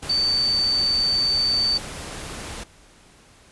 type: tone in noise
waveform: sine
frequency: 4564 Hz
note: C#8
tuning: 50 cents sharp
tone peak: -18 dBFS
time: 0.09-1.78 s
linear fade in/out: 10 ms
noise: pink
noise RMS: -34 dBFS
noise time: 0.02-2.64 s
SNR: +13 dB
effects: pink hiss -52 dBFS RMS until 3.51 s + resampled to 24000 Hz